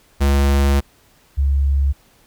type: tone pair in turn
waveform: square / sine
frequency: 69.7 / 69.37 Hz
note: C#2 / C#2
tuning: +10 / +2 cents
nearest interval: unison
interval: 8 cents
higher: first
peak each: -13 dBFS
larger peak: neither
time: 0.2-0.81 / 1.37-1.93 s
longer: first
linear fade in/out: 20 ms
effects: pink hiss -54 dBFS RMS until 2.26 s